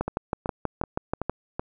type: two click trains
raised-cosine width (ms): 1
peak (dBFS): -14 / -11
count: 5 / 9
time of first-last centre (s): 0.08-1.595 / 0.01-1.296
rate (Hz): 2.64 / 6.22
effects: none